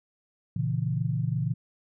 sine chord, A# diminished, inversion none, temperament equal, 116.54 / 138.59 / 164.81 Hz, A#2 / C#3 / E3, 0 / 0 / 0 cents, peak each -29 / -29 / -30 dBFS, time 0.56-1.54 s, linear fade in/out 5 ms, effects none

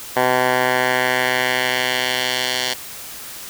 10% pulse tone with band-pass filter sweep, 126.7 Hz, B2, 45 cents sharp, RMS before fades -19 dBFS, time 0.16-2.74 s, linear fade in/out 10 ms, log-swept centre 1100 to 4100 Hz, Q 1.2, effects white hiss -34 dBFS RMS until 3.49 s

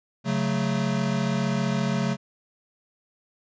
square chord, F# minor, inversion second, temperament equal, 138.59 / 185 / 220 Hz, C#3 / F#3 / A3, 0 / 0 / 0 cents, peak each -28 dBFS, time 0.24-2.17 s, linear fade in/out 50 ms, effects resampled to 16000 Hz

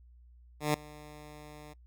10% pulse tone with ADSR envelope, 150 Hz, D3, 37 cents sharp, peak -16 dBFS, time 0.6-1.74 s, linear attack 140 ms, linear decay 5 ms, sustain -23 dB, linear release 18 ms, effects noise-tail reverb RT60 0.1 s tail -21 dB re dry + added 60 Hz sine -54 dBFS peak until 1.86 s

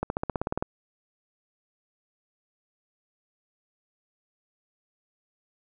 accelerating click train, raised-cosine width 1 ms, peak -13 dBFS, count 11, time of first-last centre 0.03-0.625 s, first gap 71 ms, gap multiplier 0.96, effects none

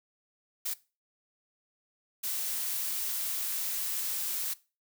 blue noise bursts at uneven times, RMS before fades -33 dBFS, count 2, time 0.65-0.74 / 2.23-4.54 s, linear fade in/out 10 ms, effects noise-tail reverb RT60 0.3 s tail -19 dB re dry

